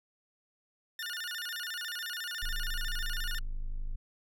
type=tone with vibrato; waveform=20% pulse; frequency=1610 Hz; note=G6; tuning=46 cents sharp; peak=-31 dBFS; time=0.99-3.39 s; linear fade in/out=2 ms; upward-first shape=square; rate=14 Hz; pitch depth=190 cents each way
type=tone; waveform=triangle; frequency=25.96 Hz; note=G#0; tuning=in tune; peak=-30 dBFS; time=2.42-3.96 s; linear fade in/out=10 ms
effects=none

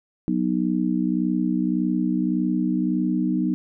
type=chord; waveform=sine; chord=B major; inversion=second; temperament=just; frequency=185.21 / 246.9 / 308.7 Hz; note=F#3 / B3 / D#4; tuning=+2 / 0 / -14 cents; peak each=-24 dBFS; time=0.28-3.54 s; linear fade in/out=0 ms; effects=none

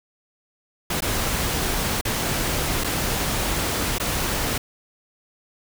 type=noise with dropouts; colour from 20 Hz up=pink; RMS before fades=-24 dBFS; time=0.9-4.58 s; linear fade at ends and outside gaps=5 ms; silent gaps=1.006-1.021 / 2.012-2.051 / 2.838-2.843 / 3.984-3.998 s; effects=none

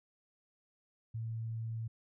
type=tone; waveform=sine; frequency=113.1 Hz; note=A2; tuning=48 cents sharp; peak=-36 dBFS; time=1.14-1.88 s; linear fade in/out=10 ms; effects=none

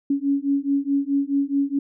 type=beating tone pair; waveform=sine; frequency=277.2 / 281.9 Hz; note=C#4 / C#4; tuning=0 / +29 cents; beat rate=4.7 Hz; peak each=-22 dBFS; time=0.1-1.79 s; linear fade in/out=5 ms; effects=none

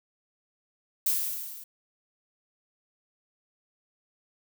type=noise with level ramp; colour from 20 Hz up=violet; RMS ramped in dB=-24 to -45 dBFS; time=1.06-1.64 s; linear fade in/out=5 ms; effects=none

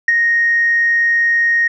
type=tone with ADSR envelope; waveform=sine; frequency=1864.7 Hz; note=A#6; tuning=in tune; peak=-5 dBFS; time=0.08-1.68 s; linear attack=4 ms; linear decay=22 ms; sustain=-5 dB; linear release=9 ms; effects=tanh soft clip ceiling -5 dBFS

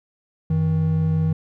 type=tone pair together; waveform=triangle; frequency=93.43 / 159.1 Hz; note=F#2 / D#3; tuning=+17 / +39 cents; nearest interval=major sixth; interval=922 cents; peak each=-22 / -16 dBFS; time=0.5-1.33 s; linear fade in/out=5 ms; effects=none

